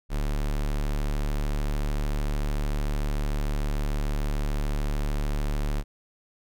square tone, 36.71 Hz, D1, in tune, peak -25 dBFS, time 0.09-5.84 s, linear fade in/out 50 ms, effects none

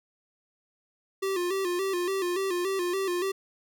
square tone with vibrato, 370 Hz, F#4, in tune, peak -27 dBFS, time 1.22-3.32 s, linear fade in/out 10 ms, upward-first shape square, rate 3.5 Hz, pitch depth 80 cents each way, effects none

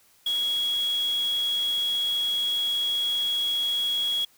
sine tone in noise, 3325 Hz, G#7, 1 cent sharp, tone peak -23 dBFS, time 0.26-4.25 s, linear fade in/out 5 ms, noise white, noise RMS -41 dBFS, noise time 0.26-4.25 s, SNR +15 dB, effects white hiss -60 dBFS RMS until 4.37 s

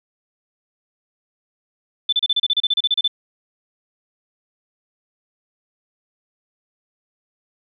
sine tone bursts, 3520 Hz, A7, in tune, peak -14 dBFS, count 15, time 2.09-3.078 s, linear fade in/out 5 ms, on 36 ms, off 32 ms, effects none

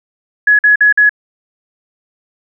sine tone bursts, 1686 Hz, G#6, 26 cents sharp, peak -5 dBFS, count 4, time 0.47-1.094 s, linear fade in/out 5 ms, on 120 ms, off 48 ms, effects none

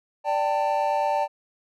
triangle chord, D suspended fourth, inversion none, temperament equal with one note detuned, 587.3 / 784 / 892.8 Hz, D5 / G5 / A5, 0 / 0 / +25 cents, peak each -24 / -24 / -23 dBFS, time 0.24-1.28 s, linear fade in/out 50 ms, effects none

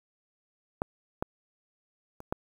clicks, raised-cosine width 1 ms, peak -14 / -15 / -29 / -15 dBFS, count 4, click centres 0.819 / 1.225 / 2.204 / 2.325 s, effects 8-bit

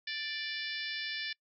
harmonic tone, 587.3 Hz, D5, in tune, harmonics 3 / 4 / 5 / 6 / 7 / 8 / 9, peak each -40 / -43 / -45 / -42 / -46 / -45 / -45 dBFS, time 0.07-1.33 s, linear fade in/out 5 ms, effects noise-tail reverb RT60 0.1 s tail -25 dB re dry

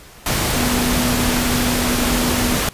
sine tone in noise, 245 Hz, B3, 14 cents flat, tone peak -20 dBFS, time 0.56-2.56 s, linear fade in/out 2 ms, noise pink, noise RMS -19 dBFS, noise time 0.26-2.69 s, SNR -4 dB, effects pink hiss -42 dBFS RMS until 2.73 s + resampled to 32000 Hz

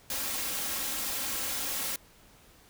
white noise with comb filter, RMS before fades -33 dBFS, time 0.1-1.96 s, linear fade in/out 2 ms, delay 3.7 ms, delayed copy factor +0.5, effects pink hiss -58 dBFS RMS until 2.69 s

